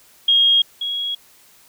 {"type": "tone pair in turn", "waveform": "sine", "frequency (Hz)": [3259, 3316], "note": ["G#7", "G#7"], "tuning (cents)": [-33, -3], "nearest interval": "unison", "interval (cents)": 30, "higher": "second", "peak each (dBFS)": [-11, -21], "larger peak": "first", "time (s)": [[0.28, 0.62], [0.81, 1.15]], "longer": "neither", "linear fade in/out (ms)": 5, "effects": ["white hiss -51 dBFS RMS until 1.68 s"]}